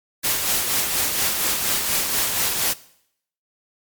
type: noise with tremolo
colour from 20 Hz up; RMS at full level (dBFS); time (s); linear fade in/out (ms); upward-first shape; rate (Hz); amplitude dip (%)
white; -20; 0.23-2.74; 20; sine; 4.2; 40
effects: noise-tail reverb RT60 0.7 s tail -19 dB re dry + MP3 96 kbps